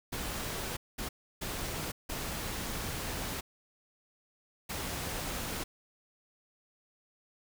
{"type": "noise bursts at uneven times", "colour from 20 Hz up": "pink", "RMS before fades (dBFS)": -37, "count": 5, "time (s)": [[0.12, 0.77], [0.98, 1.09], [1.41, 1.92], [2.09, 3.41], [4.69, 5.64]], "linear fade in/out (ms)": 10, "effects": []}